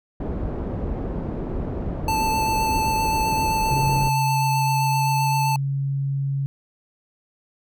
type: low-pass noise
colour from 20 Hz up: pink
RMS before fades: -27 dBFS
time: 0.2-4.09 s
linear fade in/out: 5 ms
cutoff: 510 Hz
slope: 12 dB/octave
type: tone with vibrato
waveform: square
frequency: 880 Hz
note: A5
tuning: in tune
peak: -21 dBFS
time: 2.08-5.56 s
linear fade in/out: 2 ms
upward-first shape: sine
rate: 7.7 Hz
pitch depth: 11 cents each way
type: tone with pitch glide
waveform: sine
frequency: 136 to 138.06 Hz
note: C#3 to C#3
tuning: -33 to -7 cents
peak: -21 dBFS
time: 3.71-6.46 s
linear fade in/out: 0 ms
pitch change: +26 cents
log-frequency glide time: 4.74-5.31 s
effects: none